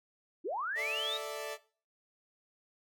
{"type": "linear sweep", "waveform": "sine", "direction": "up", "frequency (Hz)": [277.8, 3876], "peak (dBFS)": -33, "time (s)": [0.44, 1.18], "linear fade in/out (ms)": 20}
{"type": "chord", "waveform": "sawtooth", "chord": "A suspended fourth", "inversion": "none", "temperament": "equal", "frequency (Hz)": [440, 587.3, 659.3], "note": ["A4", "D5", "E5"], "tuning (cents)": [0, 0, 0], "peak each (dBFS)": [-38, -37, -39], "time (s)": [0.75, 1.58], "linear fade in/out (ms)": 50}
{"effects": ["noise-tail reverb RT60 0.4 s tail -18 dB re dry"]}